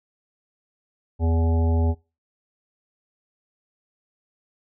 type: harmonic tone with a mistuned harmonic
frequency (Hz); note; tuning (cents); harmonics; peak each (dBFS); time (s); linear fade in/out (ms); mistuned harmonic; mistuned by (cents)
82.41; E2; 0; 1 / 3 / 5 / 7 / 9 / 10; -18 / -28 / -32 / -35 / -37 / -38; 1.19-1.95; 50; 10; +54
effects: noise-tail reverb RT60 0.3 s tail -23 dB re dry